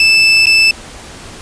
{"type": "tone with dropouts", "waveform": "30% pulse", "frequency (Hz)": 2637, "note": "E7", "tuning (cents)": 0, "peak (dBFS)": -3, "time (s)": [0, 0.71], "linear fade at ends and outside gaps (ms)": 2, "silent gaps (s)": [0.458, 0.468], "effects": ["pink hiss -32 dBFS RMS until 1.41 s", "resampled to 22050 Hz"]}